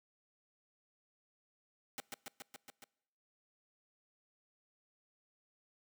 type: noise with echo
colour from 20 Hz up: pink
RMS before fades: -42 dBFS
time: 1.98-2 s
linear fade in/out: 0 ms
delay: 140 ms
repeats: 6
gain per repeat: -2 dB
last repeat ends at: 2.84 s
effects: noise-tail reverb RT60 0.9 s tail -25 dB re dry + high-pass 200 Hz 12 dB/octave